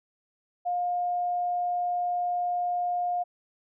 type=tone; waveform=sine; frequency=710 Hz; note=F5; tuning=28 cents sharp; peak=-25 dBFS; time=0.65-3.24 s; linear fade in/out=20 ms; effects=none

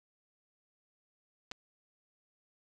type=clicks; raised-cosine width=0.2 ms; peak=-24 dBFS; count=2; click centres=1.514 / 1.518 s; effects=none

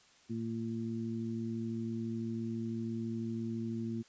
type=harmonic tone; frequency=114 Hz; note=A#2; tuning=38 cents flat; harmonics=1 / 2 / 3; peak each=-41 / -36 / -43 dBFS; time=0.29-4.03 s; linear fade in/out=20 ms; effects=white hiss -63 dBFS RMS until 4.08 s + resampled to 16000 Hz

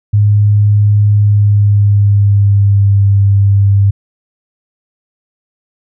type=tone with pitch glide; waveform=sine; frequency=103.7 to 99.65 Hz; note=G#2 to G2; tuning=-2 to +29 cents; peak=-5 dBFS; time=0.13-3.91 s; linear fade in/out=10 ms; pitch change=-69 cents; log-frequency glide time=1.14-3 s; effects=none

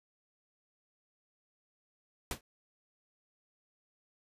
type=noise with exponential decay; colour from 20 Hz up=pink; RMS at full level=-31 dBFS; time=2.31-2.41 s; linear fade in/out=2 ms; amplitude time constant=21 ms; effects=resampled to 32000 Hz

